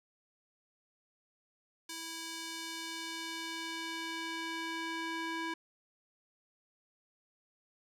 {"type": "tone with band-pass filter sweep", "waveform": "square", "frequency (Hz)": 328.4, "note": "E4", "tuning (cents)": -6, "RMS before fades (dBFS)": -40, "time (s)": [1.89, 5.54], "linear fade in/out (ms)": 5, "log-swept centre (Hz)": [6300, 1700], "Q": 0.74, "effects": []}